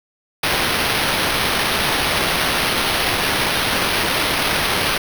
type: noise with sample-and-hold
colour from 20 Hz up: white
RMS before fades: -19 dBFS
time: 0.43-4.98 s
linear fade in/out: 5 ms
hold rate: 7350 Hz
effects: none